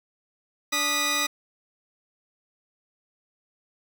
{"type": "tone cluster", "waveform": "15% pulse", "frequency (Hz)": [290.8, 1234, 1969], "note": ["D4", "D#6", "B6"], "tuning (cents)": [-17, -15, -6], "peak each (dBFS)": [-27, -20, -20], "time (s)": [0.72, 1.27], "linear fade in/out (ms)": 10, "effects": []}